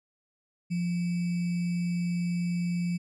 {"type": "tone with sample-and-hold", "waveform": "sine", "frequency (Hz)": 174.61, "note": "F3", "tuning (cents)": 0, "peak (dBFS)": -26, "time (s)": [0.7, 2.98], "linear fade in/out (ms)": 20, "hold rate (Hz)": 2450, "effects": ["resampled to 22050 Hz"]}